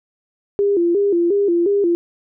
sine tone with vibrato, 372.1 Hz, F#4, 10 cents sharp, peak -13 dBFS, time 0.59-1.95 s, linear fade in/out 0 ms, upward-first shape square, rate 2.8 Hz, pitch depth 140 cents each way, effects none

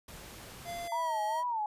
pink noise, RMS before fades -48 dBFS, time 0.08-0.88 s, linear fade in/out 5 ms
square tone with pitch glide, 690 to 636.4 Hz, F5 to D#5, -21 to +39 cents, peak -38 dBFS, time 0.64-1.44 s, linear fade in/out 50 ms, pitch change -140 cents, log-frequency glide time 0.86-1.11 s
sine tone with vibrato, 910 Hz, A#5, 42 cents flat, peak -30 dBFS, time 0.92-1.66 s, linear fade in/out 2 ms, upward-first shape sine, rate 2.4 Hz, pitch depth 140 cents each way
effects resampled to 32000 Hz

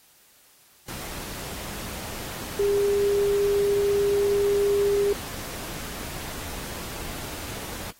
sine tone in noise, 403.7 Hz, G#4, 49 cents flat, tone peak -19 dBFS, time 2.59-5.13 s, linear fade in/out 5 ms, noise pink, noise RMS -36 dBFS, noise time 0.88-7.91 s, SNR +14 dB, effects white hiss -57 dBFS RMS until 7.99 s + AAC 48 kbps

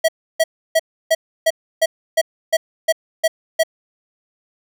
square tone bursts, 647 Hz, E5, 32 cents flat, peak -12 dBFS, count 11, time 0.04-3.635 s, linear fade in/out 10 ms, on 45 ms, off 310 ms, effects none

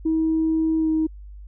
sine tone with pitch glide, 320 to 315.8 Hz, D#4 to D#4, +49 to +26 cents, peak -17 dBFS, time 0.05-1.07 s, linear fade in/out 10 ms, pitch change -23 cents, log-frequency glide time 0.78-0.89 s, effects tanh soft clip ceiling -13 dBFS + added 50 Hz sine -37 dBFS peak until 1.47 s

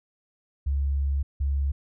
sine tone pair in turn, 69.6 / 69.6 Hz, C#2 / C#2, +8 / +8 cents, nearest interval unison, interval 0 cents, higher neither, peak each -22 dBFS, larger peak neither, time 0.66-1.23 / 1.4-1.72 s, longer first, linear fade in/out 10 ms, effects none

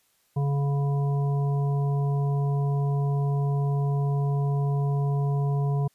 harmonic tone, 141.1 Hz, C#3, 31 cents sharp, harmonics 1 / 3 / 5 / 7, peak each -22 / -35 / -38 / -40 dBFS, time 0.36-5.88 s, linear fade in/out 10 ms, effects white hiss -67 dBFS RMS until 5.94 s + resampled to 32000 Hz

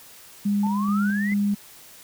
sine tone with tremolo, 203.4 Hz, G#3, 36 cents flat, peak -19 dBFS, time 0.45-1.55 s, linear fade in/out 10 ms, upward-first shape square, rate 2.3 Hz, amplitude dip 25%
sine exponential sweep, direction up, 850 to 2093 Hz, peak -28 dBFS, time 0.63-1.34 s, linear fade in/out 5 ms
effects white hiss -47 dBFS RMS until 2.03 s

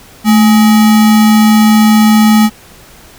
sine tone with sample-and-hold, 217.5 Hz, A3, 20 cents flat, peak -3 dBFS, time 0.24-2.5 s, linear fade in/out 50 ms, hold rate 1050 Hz, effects pink hiss -38 dBFS RMS until 3.18 s

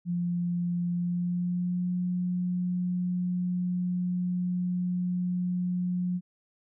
sine tone with pitch glide, 174.61 to 179.42 Hz, F3 to F3, 0 to +47 cents, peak -26 dBFS, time 0.05-6.21 s, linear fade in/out 50 ms, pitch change +47 cents, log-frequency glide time 0.91-1.92 s, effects none

